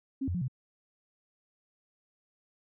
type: tone with pitch steps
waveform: sine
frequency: 268.8 / 88.8 / 177.2 / 129.1 Hz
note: C4 / F2 / F3 / C3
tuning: +47 / +29 / +25 / -23 cents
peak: -29 dBFS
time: 0.21-0.482 s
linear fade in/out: 10 ms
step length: 68 ms
effects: none